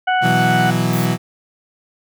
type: harmonic tone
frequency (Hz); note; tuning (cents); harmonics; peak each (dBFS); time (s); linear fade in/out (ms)
740; F#5; 0; 1 / 2 / 3 / 4; -15 / -19 / -29 / -28; 0.07-0.71; 10
type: chord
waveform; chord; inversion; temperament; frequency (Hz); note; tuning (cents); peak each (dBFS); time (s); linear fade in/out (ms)
35% pulse; B suspended fourth; none; equal; 123.47 / 164.81 / 185; B2 / E3 / F#3; 0 / 0 / 0; -18; 0.21-1.18; 50
type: noise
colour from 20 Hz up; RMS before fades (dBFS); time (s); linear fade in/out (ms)
violet; -29; 0.93-1.05; 0
effects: none